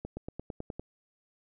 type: accelerating click train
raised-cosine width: 2 ms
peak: -24 dBFS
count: 8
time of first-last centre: 0.05-0.796 s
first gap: 120 ms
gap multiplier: 0.96
effects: none